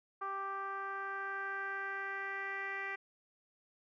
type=tone with low-pass filter sweep; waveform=10% pulse; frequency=392 Hz; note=G4; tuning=in tune; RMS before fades=-40 dBFS; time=0.21-2.96 s; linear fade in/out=10 ms; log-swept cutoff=1200 to 2100 Hz; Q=4.2; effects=none